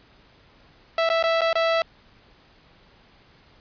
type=tone with dropouts; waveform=sawtooth; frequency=659.3 Hz; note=E5; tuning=in tune; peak=-15 dBFS; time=0.98-1.82 s; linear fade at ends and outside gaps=2 ms; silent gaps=1.091-1.1 / 1.227-1.238 / 1.409-1.416 / 1.53-1.554 s; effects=pink hiss -55 dBFS RMS until 3.6 s + resampled to 11025 Hz